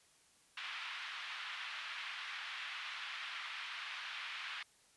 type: band-pass noise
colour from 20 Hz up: white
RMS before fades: -45 dBFS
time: 0.57-4.63 s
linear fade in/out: 5 ms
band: 1100 to 3300 Hz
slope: 24 dB/octave
effects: white hiss -68 dBFS RMS until 4.96 s + resampled to 24000 Hz